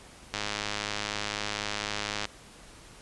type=click train; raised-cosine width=0.2 ms; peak=-13 dBFS; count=200; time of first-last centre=0.34-2.253 s; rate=104 Hz; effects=pink hiss -51 dBFS RMS until 3.01 s + resampled to 24000 Hz